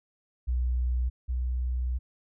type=tone pair in turn; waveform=sine; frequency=61.74 / 62.21 Hz; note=B1 / B1; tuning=0 / +13 cents; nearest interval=unison; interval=13 cents; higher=second; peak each=-24 / -26 dBFS; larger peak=first; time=0.47-1.1 / 1.28-1.99 s; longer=second; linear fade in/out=20 ms; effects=none